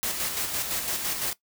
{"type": "noise with tremolo", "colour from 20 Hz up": "white", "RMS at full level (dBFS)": -28, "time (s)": [0.03, 1.33], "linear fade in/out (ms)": 0, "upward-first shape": "square", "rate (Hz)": 5.9, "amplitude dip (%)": 40, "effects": ["noise-tail reverb RT60 0.1 s tail -18 dB re dry"]}